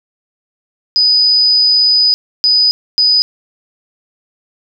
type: tone bursts at uneven times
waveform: sine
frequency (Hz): 4979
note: D#8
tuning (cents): 0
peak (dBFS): -7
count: 3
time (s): 0.96-2.14 / 2.44-2.71 / 2.98-3.22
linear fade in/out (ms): 0
effects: none